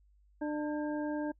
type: harmonic tone with a mistuned harmonic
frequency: 299.1 Hz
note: D4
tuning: 32 cents sharp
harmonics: 1 / 2 / 3 / 5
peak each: -33 / -39 / -43 / -47 dBFS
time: 0.41-1.32 s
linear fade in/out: 10 ms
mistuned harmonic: 5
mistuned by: +120 cents
effects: noise-tail reverb RT60 0.1 s tail -26 dB re dry + added 50 Hz sine -62 dBFS peak until 1.39 s